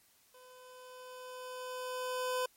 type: tone with level ramp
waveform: 25% pulse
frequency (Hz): 506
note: B4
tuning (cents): +42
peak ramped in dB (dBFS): -52 to -27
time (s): 0.34-2.46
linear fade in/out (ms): 5
effects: white hiss -67 dBFS RMS until 2.56 s + MP3 64 kbps